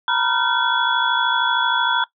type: tone cluster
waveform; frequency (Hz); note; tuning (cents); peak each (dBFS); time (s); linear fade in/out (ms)
sine; 925 / 978 / 1396 / 1525 / 3385; A#5 / B5 / F6 / G6 / G#7; -14 / -17 / -1 / -48 / +32; -23; 0.08-2.04; 2
effects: noise-tail reverb RT60 0.1 s tail -19 dB re dry